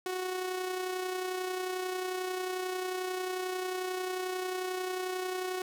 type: tone with amplitude modulation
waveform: sawtooth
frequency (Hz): 369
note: F#4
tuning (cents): -5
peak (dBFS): -27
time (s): 0.06-5.62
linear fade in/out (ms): 2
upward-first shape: sine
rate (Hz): 31.2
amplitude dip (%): 40
effects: none